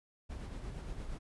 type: noise with tremolo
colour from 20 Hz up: brown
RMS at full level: -41 dBFS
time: 0.29-1.19 s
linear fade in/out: 20 ms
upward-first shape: sine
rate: 8.6 Hz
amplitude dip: 35%
effects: resampled to 24000 Hz